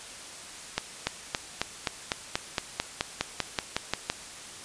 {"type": "accelerating click train", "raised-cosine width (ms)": 0.2, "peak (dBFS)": -8, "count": 16, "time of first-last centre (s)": [0.78, 4.1], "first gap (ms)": 290, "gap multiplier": 0.96, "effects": ["white hiss -43 dBFS RMS until 4.64 s", "resampled to 22050 Hz"]}